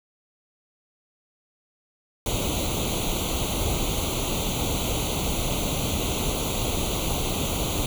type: noise with comb filter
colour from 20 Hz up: pink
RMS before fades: -26 dBFS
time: 2.26-7.86 s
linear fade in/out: 2 ms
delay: 0.29 ms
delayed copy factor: +0.95
effects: none